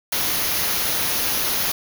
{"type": "band-stop noise", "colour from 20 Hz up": "white", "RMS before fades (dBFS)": -22, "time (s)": [0.12, 1.72], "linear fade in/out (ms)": 5, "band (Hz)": [6800, 9500], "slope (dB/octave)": 96, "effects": []}